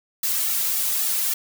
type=noise with flanger; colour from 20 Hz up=blue; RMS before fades=-23 dBFS; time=0.23-1.34 s; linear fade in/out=5 ms; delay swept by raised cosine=1.9 to 2.86 ms; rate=3.7 Hz; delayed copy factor=-0.8; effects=none